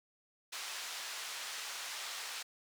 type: band-pass noise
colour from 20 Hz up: white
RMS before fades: -43 dBFS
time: 0.52-2.43 s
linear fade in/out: 10 ms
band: 830 to 5800 Hz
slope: 12 dB/octave
effects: none